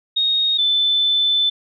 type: tone pair in turn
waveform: sine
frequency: 3729 / 3520 Hz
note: A#7 / A7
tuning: 0 / 0 cents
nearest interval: minor second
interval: 100 cents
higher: first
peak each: -15 / -14 dBFS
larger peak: second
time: 0.16-0.58 / 0.58-1.5 s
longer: second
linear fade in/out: 10 ms
effects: none